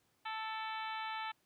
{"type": "harmonic tone with a mistuned harmonic", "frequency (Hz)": 440, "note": "A4", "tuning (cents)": 0, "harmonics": [2, 3, 4, 5, 6, 7, 8, 9], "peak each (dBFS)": [-41, -45, -47, -49, -51, -52, -53, -54], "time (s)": [0.25, 1.32], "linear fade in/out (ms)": 10, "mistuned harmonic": 5, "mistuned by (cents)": 36, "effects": ["pink hiss -75 dBFS RMS until 1.45 s", "high-pass 100 Hz 12 dB/octave"]}